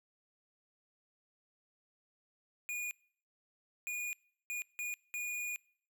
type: tone bursts at uneven times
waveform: square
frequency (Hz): 2445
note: D#7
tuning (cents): -31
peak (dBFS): -37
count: 5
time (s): 2.69-2.91 / 3.87-4.13 / 4.5-4.62 / 4.79-4.94 / 5.14-5.56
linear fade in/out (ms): 0
effects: noise-tail reverb RT60 0.6 s tail -25 dB re dry